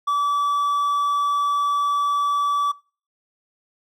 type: tone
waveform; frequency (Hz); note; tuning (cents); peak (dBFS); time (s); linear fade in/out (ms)
triangle; 1152; D6; -34; -16; 0.07-2.72; 10
effects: noise-tail reverb RT60 0.4 s tail -24 dB re dry